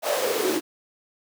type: noise with high-pass filter sweep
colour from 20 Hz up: pink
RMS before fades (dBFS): -24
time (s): 0.02-0.61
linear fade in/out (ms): 50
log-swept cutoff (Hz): 670 to 300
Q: 7.1
effects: none